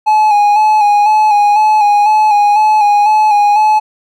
triangle tone with vibrato, 841 Hz, G#5, 22 cents sharp, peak -4 dBFS, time 0.06-3.8 s, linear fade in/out 20 ms, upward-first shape square, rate 2 Hz, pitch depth 33 cents each way, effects none

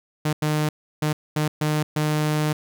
sawtooth tone bursts at uneven times, 152.2 Hz, D#3, 38 cents flat, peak -16 dBFS, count 6, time 0.25-0.33 / 0.42-0.69 / 1.02-1.13 / 1.36-1.48 / 1.61-1.83 / 1.96-2.53 s, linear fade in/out 5 ms, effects none

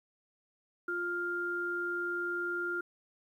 sine tone pair together, 350 / 1400 Hz, F4 / F6, +4 / +4 cents, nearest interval 2 octaves, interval 2400 cents, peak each -37 / -33 dBFS, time 0.88-2.81 s, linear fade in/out 5 ms, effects 11-bit

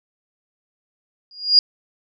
sine tone with exponential growth, 4848 Hz, D#8, 46 cents flat, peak -5 dBFS, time 1.31-1.59 s, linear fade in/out 1 ms, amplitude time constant 59 ms, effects none

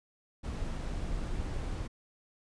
brown noise, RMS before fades -35 dBFS, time 0.43-1.88 s, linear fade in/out 20 ms, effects resampled to 22050 Hz

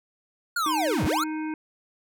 square linear two-way sweep, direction down then up, 1466 to 61.74 to 1466 Hz, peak -24 dBFS, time 0.56-1.24 s, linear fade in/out 5 ms, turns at 1.05 s
harmonic tone, 311.1 Hz, D#4, in tune, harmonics 1 / 3 / 5 / 7 / 8, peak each -28 / -38 / -42 / -45 / -46 dBFS, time 0.66-1.54 s, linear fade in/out 2 ms
effects none

